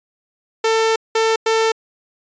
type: tone bursts at uneven times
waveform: sawtooth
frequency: 446.8 Hz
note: A4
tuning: 27 cents sharp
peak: -10 dBFS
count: 3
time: 0.64-0.96 / 1.15-1.36 / 1.46-1.72 s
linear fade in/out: 5 ms
effects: resampled to 16000 Hz